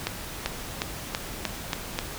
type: accelerating click train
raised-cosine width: 0.2 ms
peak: -8 dBFS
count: 7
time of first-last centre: 0.07-1.989 s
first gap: 390 ms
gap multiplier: 0.92
effects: pink hiss -37 dBFS RMS until 2.18 s